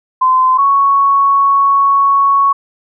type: tone pair in turn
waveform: sine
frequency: 1031 / 1110.1 Hz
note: C6 / C#6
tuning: -26 / +2 cents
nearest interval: minor second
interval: 128 cents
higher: second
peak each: -7 dBFS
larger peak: neither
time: 0.21-0.58 / 0.58-2.53 s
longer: second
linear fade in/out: 10 ms
effects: none